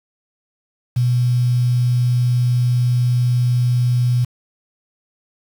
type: tone with quantisation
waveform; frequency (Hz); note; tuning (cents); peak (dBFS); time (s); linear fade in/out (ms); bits
sine; 123; B2; -7; -13; 0.96-4.25; 10; 6
effects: none